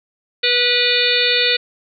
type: harmonic tone with a mistuned harmonic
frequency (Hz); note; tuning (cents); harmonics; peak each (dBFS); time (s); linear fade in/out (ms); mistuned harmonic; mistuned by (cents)
488.2; B4; -20; 1 / 3 / 4 / 5 / 6 / 7 / 8 / 9; -22 / -25 / -23 / -20 / -23 / -19 / -23 / -21; 0.43-1.57; 10; 7; +85
effects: none